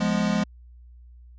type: chord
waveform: square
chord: F diminished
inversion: none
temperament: equal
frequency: 174.61 / 207.7 / 246.9 Hz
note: F3 / Ab3 / Cb4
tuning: 0 / 0 / 0 cents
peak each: -27 / -24 / -30 dBFS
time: 0-0.44 s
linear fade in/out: 10 ms
effects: added 60 Hz sine -45 dBFS peak until 1.38 s + resampled to 16000 Hz